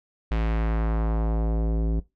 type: tone with low-pass filter sweep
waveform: square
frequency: 55.1 Hz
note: A1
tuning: 3 cents sharp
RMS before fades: -24 dBFS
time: 0.31-2 s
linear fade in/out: 5 ms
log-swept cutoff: 2900 to 350 Hz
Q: 1.1
effects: noise-tail reverb RT60 0.2 s tail -18 dB re dry